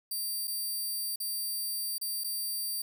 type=tone with dropouts; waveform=5% pulse; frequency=4700 Hz; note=D8; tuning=1 cent sharp; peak=-25 dBFS; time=0.11-2.82 s; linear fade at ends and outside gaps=5 ms; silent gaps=0.473-0.477 / 1.159-1.201 / 1.982-2.013 / 2.237-2.243 s; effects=none